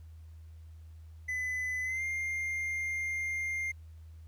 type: tone with pitch glide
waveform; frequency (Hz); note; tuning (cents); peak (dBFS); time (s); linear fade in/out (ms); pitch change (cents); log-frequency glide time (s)
triangle; 2008 to 2110; B6 to C7; +28 to +14; -30; 1.28-3.72; 10; +86; 1.83-2.03
effects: added 80 Hz sine -47 dBFS peak until 4.27 s + pink hiss -71 dBFS RMS until 4.27 s